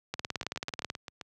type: two click trains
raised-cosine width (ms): 0.2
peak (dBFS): -15 / -22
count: 15 / 7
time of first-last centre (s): 0.14-0.901 / 0.43-1.212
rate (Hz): 18.4 / 7.67
effects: high-pass 80 Hz 12 dB/octave